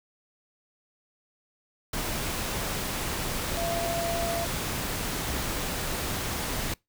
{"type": "tone in noise", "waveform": "sine", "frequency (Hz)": 678, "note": "E5", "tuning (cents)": 49, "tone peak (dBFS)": -29, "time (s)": [3.57, 4.45], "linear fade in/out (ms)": 5, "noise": "pink", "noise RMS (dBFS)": -31, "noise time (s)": [1.93, 6.74], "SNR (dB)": -1, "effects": ["noise-tail reverb RT60 0.2 s tail -25 dB re dry"]}